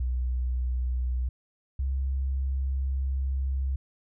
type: tone pair in turn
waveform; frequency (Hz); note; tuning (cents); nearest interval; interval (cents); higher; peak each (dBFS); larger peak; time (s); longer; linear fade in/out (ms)
sine; 62.3 / 66.73; B1 / C2; +16 / +35; minor second; 119; second; -25; neither; 0-1.29 / 1.79-3.76; second; 5
effects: none